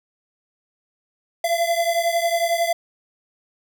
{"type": "beating tone pair", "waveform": "square", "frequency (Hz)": [675, 686], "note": ["E5", "F5"], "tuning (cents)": [41, -31], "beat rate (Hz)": 11, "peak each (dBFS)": [-21, -24], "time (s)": [1.44, 2.73], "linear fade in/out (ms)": 5, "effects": []}